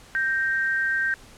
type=tone pair together; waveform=sine; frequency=1568 / 1858.4 Hz; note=G6 / A#6; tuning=0 / -6 cents; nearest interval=minor third; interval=294 cents; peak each=-22 / -28 dBFS; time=0.15-1.14 s; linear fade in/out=0 ms; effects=pink hiss -49 dBFS RMS until 1.37 s + low-pass 10000 Hz 12 dB/octave